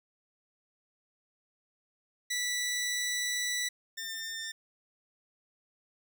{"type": "tone pair in turn", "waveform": "15% pulse", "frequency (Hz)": [1967, 1800.8], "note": ["B6", "A6"], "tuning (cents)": [-7, 40], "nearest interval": "major second", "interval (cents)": 153, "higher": "first", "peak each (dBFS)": [-24, -30], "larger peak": "first", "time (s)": [[2.3, 3.69], [3.97, 4.52]], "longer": "first", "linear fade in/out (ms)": 10, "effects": []}